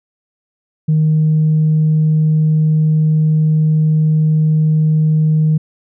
sine tone, 155.56 Hz, D#3, in tune, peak -8 dBFS, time 0.88-5.58 s, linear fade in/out 10 ms, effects tanh soft clip ceiling -6 dBFS

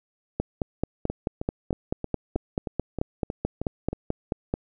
two click trains, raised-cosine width 2 ms, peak -11 / -16 dBFS, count 20 / 10, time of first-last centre 0.4-4.539 / 1.1-3.93 s, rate 4.59 / 3.18 Hz, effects none

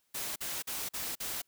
white noise bursts, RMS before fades -37 dBFS, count 5, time 0.14-1.42 s, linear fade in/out 10 ms, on 220 ms, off 45 ms, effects white hiss -75 dBFS RMS until 1.47 s

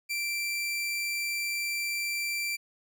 sawtooth tone, 2349 Hz, D7, in tune, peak -26 dBFS, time 0.09-2.57 s, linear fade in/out 20 ms, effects none

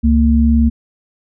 sine tone pair together, 69.4 / 229.6 Hz, C#2 / A#3, +3 / -26 cents, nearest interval octave + major sixth, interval 2071 cents, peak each -11 dBFS, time 0.03-0.7 s, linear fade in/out 20 ms, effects none

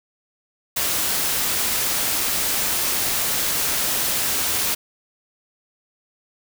white noise, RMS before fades -22 dBFS, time 0.76-4.75 s, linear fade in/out 10 ms, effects none

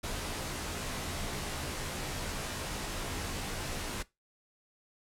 pink noise with comb filter, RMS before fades -37 dBFS, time 0.03-4.03 s, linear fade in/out 10 ms, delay 18 ms, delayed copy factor -0.85, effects noise-tail reverb RT60 0.2 s tail -19 dB re dry + low-pass 11000 Hz 12 dB/octave

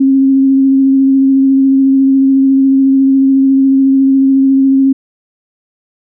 sine tone with vibrato, 269.4 Hz, C#4, 49 cents flat, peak -5 dBFS, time 0-4.93 s, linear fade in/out 10 ms, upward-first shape sine, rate 14 Hz, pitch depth 14 cents each way, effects none

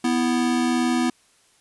square tone pair together, 246.9 / 329.3 Hz, B3 / E4, 0 / -2 cents, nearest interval perfect fourth, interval 498 cents, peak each -21 / -25 dBFS, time 0.04-1.1 s, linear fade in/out 5 ms, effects white hiss -59 dBFS RMS until 1.6 s + resampled to 24000 Hz

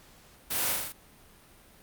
white noise with echo, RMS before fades -31 dBFS, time 0.5-0.73 s, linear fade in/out 10 ms, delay 39 ms, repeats 5, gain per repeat -2 dB, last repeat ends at 0.925 s, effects pink hiss -56 dBFS RMS until 1.82 s + Opus 48 kbps

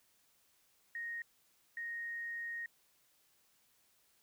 sine tone bursts at uneven times, 1864.7 Hz, A#6, in tune, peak -39 dBFS, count 2, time 0.95-1.22 / 1.77-2.66 s, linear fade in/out 2 ms, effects white hiss -72 dBFS RMS until 4.22 s

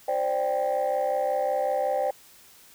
sine chord, C suspended second, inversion none, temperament just, 523.3 / 588.7 / 784.9 Hz, C5 / D5 / G5, 0 / +4 / +2 cents, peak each -26 dBFS, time 0.08-2.11 s, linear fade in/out 5 ms, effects tanh soft clip ceiling -18 dBFS + white hiss -53 dBFS RMS until 2.74 s

